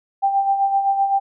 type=tone with tremolo; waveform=sine; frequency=788 Hz; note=G5; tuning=9 cents sharp; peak=-13 dBFS; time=0.22-1.2 s; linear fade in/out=20 ms; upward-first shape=sine; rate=7.8 Hz; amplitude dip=55%; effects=none